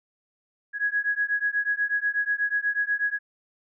sine beating tone pair, 1661.2 / 1669.4 Hz, G#6 / G#6, 0 / +9 cents, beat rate 8.2 Hz, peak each -26 dBFS, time 0.73-3.19 s, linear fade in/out 50 ms, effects none

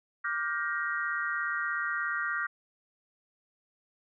sine chord, G minor seventh, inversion second, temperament just, 1176 / 1411.2 / 1568 / 1881.6 Hz, D6 / F6 / G6 / Bb6, +2 / +18 / 0 / +16 cents, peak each -36 / -33 / -35 / -35 dBFS, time 0.24-2.47 s, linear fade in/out 10 ms, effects none

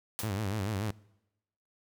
white noise with exponential decay, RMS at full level -32 dBFS, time 0.19-0.34 s, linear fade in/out 0 ms, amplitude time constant 32 ms
sawtooth tone with vibrato, 102.5 Hz, G#2, 22 cents flat, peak -27 dBFS, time 0.23-0.91 s, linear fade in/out 5 ms, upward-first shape sine, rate 6.9 Hz, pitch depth 140 cents each way
effects noise-tail reverb RT60 0.9 s tail -23 dB re dry

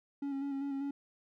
triangle tone with vibrato, 277.2 Hz, C#4, in tune, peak -32 dBFS, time 0.22-0.91 s, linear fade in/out 5 ms, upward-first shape square, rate 5.1 Hz, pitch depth 24 cents each way, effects none

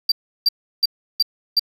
triangle tone bursts, 4699 Hz, D8, in tune, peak -11 dBFS, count 5, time 0.09-1.595 s, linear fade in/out 5 ms, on 29 ms, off 340 ms, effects none

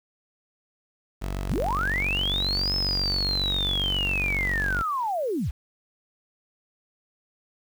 sawtooth tone, 47.35 Hz, F#1, 41 cents sharp, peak -24 dBFS, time 1.21-4.83 s, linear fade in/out 20 ms
sine linear two-way sweep, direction up then down, 36.54 to 5240 to 36.54 Hz, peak -24 dBFS, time 1.49-5.51 s, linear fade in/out 10 ms, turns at 2.75 s
effects 8-bit

